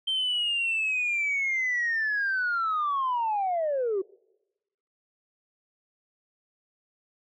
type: linear sweep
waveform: sine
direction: down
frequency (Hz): 3136 to 364.2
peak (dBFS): -23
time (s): 0.07-4.02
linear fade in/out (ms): 10
effects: noise-tail reverb RT60 1.0 s tail -26 dB re dry + tanh soft clip ceiling -21 dBFS